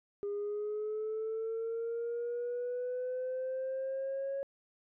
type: linear sweep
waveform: sine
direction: up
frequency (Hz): 404.9 to 552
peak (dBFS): -32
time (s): 0.23-4.43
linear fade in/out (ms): 0
effects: tanh soft clip ceiling -31 dBFS